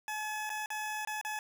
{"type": "tone with dropouts", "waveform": "20% pulse", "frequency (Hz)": 854, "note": "G#5", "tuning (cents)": 48, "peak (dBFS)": -30, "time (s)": [0.08, 1.39], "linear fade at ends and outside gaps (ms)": 1, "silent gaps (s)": [[0.494, 0.501], [0.66, 0.703], [1.05, 1.073], [1.213, 1.249]], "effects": []}